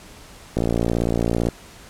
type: click train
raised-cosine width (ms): 2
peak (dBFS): -7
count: 54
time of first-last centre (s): 0.57-1.487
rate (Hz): 57.8
effects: pink hiss -44 dBFS RMS until 1.89 s + low-pass 11000 Hz 12 dB/octave